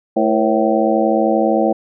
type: harmonic tone with a mistuned harmonic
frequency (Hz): 110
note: A2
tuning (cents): 0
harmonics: 2 / 3 / 4 / 5 / 6 / 7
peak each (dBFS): -19 / -18 / -21 / -18 / -21 / -20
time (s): 0.16-1.73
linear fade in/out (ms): 10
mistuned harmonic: 4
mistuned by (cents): +140
effects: none